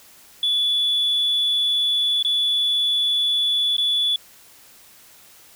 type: tone with dropouts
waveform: sine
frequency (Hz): 3439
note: A7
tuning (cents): -40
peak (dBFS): -16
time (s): 0.43-4.16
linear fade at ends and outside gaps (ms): 2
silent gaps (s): 2.227-2.248 / 3.767-3.781
effects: tanh soft clip ceiling -14 dBFS + white hiss -49 dBFS RMS until 5.55 s